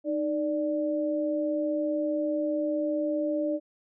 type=tone pair together; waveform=sine; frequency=307.9 / 587.3 Hz; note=D#4 / D5; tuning=-18 / 0 cents; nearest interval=major seventh; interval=1118 cents; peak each=-28 dBFS; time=0.04-3.6 s; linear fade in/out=50 ms; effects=none